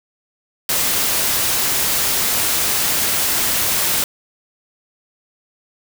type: noise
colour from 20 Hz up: white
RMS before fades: -18 dBFS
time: 0.69-4.04 s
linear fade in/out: 2 ms
effects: none